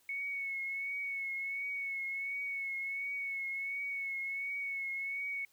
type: tone with vibrato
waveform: sine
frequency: 2207 Hz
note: C#7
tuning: 8 cents flat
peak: -35 dBFS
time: 0.09-5.45 s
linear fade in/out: 2 ms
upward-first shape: triangle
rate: 1.4 Hz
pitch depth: 39 cents each way
effects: white hiss -69 dBFS RMS until 5.52 s